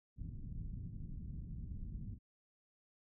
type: low-pass noise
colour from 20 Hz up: pink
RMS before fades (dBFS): -45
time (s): 0.16-2.19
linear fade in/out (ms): 50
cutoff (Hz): 200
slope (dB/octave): 24
effects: none